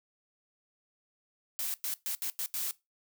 blue noise bursts at uneven times, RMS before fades -34 dBFS, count 6, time 1.59-1.74 / 1.84-1.94 / 2.06-2.15 / 2.22-2.3 / 2.39-2.46 / 2.54-2.71 s, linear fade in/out 0 ms, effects noise-tail reverb RT60 0.2 s tail -19 dB re dry

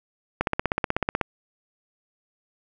click train, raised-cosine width 0.5 ms, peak -7 dBFS, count 14, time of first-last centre 0.41-1.212 s, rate 16.2 Hz, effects none

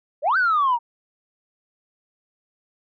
sine exponential two-way sweep, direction up then down, 523.3 to 1565 to 916 Hz, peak -15 dBFS, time 0.22-0.79 s, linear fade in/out 50 ms, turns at 0.37 s, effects tanh soft clip ceiling -13 dBFS

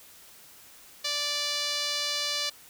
sawtooth tone with band-pass filter, 585 Hz, D5, 7 cents flat, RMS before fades -30 dBFS, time 1.04-2.5 s, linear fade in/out 10 ms, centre 4400 Hz, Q 2.4, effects white hiss -52 dBFS RMS until 2.69 s

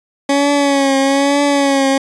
20% pulse tone with vibrato, 278.3 Hz, C#4, 7 cents sharp, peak -6 dBFS, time 0.29-1.98 s, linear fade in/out 5 ms, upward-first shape triangle, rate 1.1 Hz, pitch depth 57 cents each way, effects resampled to 22050 Hz

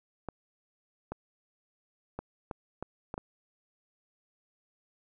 clicks, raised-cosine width 1 ms, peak -22 dBFS, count 7, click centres 0.287 / 1.12 / 2.19 / 2.512 / 2.826 / 3.141 / 3.179 s, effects none

